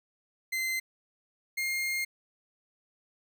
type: tone pair in turn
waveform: 40% pulse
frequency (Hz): 2069 / 2125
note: C7 / C7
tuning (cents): -20 / +26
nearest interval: unison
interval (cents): 46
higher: second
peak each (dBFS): -28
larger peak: neither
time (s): 0.52-0.8 / 1.57-2.05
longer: second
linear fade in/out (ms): 10
effects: none